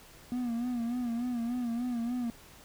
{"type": "tone with vibrato", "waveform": "triangle", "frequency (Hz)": 240, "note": "B3", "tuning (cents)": -49, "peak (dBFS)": -28, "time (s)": [0.32, 2.3], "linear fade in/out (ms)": 0, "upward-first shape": "sine", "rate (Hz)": 3.4, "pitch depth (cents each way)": 71, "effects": ["pink hiss -54 dBFS RMS until 2.64 s"]}